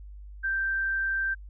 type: tone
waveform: sine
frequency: 1568 Hz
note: G6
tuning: in tune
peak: -25 dBFS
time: 0.43-1.35 s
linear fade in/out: 20 ms
effects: added 50 Hz sine -41 dBFS peak until 1.49 s